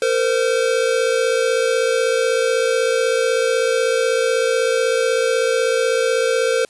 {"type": "tone pair together", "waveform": "square", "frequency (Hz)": [458.5, 514.6], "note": ["A#4", "C5"], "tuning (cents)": [-29, -29], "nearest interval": "major second", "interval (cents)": 200, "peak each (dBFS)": -19, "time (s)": [0.02, 6.65], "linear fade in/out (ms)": 2, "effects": ["white hiss -54 dBFS RMS until 6.69 s", "resampled to 24000 Hz"]}